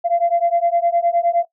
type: beating tone pair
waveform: sine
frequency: 682 / 691.7 Hz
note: F5 / F5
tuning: -41 / -17 cents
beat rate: 9.7 Hz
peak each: -17 dBFS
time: 0.04-1.45 s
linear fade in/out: 20 ms
effects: noise-tail reverb RT60 0.1 s tail -17 dB re dry + tanh soft clip ceiling -8 dBFS